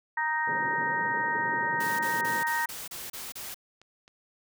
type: harmonic tone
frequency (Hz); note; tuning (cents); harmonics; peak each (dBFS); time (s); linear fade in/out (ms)
311.1; D#4; 0; 3 / 4 / 5 / 6; -29 / -41 / -35 / -29; 0.17-2.66; 5
type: band-pass noise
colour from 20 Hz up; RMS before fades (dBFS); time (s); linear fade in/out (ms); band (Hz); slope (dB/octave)
white; -40; 0.47-2.43; 5; 110 to 580; 96
type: noise bursts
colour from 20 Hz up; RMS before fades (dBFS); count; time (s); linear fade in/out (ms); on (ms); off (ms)
white; -39; 8; 1.8-3.544; 5; 190; 32
type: clicks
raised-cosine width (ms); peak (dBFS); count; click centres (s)
0.2; -36; 4; 3.159 / 3.484 / 3.816 / 4.079
effects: none